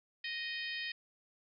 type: harmonic tone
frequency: 622.3 Hz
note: D#5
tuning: in tune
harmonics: 3 / 4 / 5 / 6 / 7 / 8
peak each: -41 / -43 / -45 / -47 / -48 / -49 dBFS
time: 0.24-0.92 s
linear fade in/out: 5 ms
effects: none